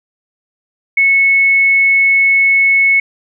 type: tone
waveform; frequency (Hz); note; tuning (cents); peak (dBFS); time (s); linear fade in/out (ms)
sine; 2200; C#7; -14; -7; 0.97-3; 5
effects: none